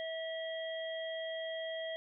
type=harmonic tone; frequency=649 Hz; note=E5; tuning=27 cents flat; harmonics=1 / 3 / 5; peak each=-38 / -45 / -45 dBFS; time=0-1.96 s; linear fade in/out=0 ms; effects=none